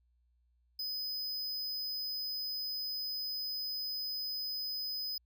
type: tone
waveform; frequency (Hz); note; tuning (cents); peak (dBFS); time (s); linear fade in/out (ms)
square; 5020; D#8; +15; -36; 0.79-5.18; 5
effects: added 60 Hz sine -69 dBFS peak until 5.25 s